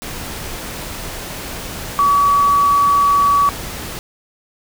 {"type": "tone in noise", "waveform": "sine", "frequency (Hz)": 1138, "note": "C#6", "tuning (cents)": 45, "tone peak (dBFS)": -10, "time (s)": [1.99, 3.49], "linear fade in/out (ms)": 0, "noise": "pink", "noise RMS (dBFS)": -28, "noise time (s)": [0.02, 3.99], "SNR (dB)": 15, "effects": []}